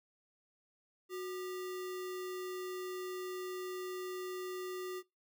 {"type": "tone with sample-and-hold", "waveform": "sine", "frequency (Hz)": 367.5, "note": "F#4", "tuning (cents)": -12, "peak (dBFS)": -38, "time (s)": [1.09, 5.03], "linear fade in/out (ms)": 50, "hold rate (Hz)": 1575, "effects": ["noise-tail reverb RT60 0.2 s tail -22 dB re dry"]}